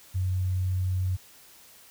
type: tone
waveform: sine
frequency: 92.5 Hz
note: F#2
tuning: in tune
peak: -24 dBFS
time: 0.14-1.17 s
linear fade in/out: 20 ms
effects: white hiss -53 dBFS RMS until 1.9 s